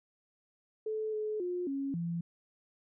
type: tone with pitch steps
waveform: sine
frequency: 434.4 / 428.1 / 356.9 / 275.2 / 169.6 Hz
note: A4 / A4 / F4 / C#4 / E3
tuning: -22 / -47 / +38 / -12 / +50 cents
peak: -32 dBFS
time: 0.86-2.21 s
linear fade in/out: 5 ms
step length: 270 ms
effects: none